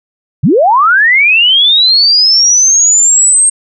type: linear sweep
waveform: sine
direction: up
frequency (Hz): 105.2 to 8530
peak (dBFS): -4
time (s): 0.43-3.5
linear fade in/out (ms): 10
effects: none